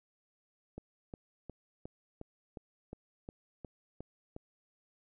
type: click train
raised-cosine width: 2 ms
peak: -30 dBFS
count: 11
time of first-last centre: 0.78-4.364 s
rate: 2.79 Hz
effects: none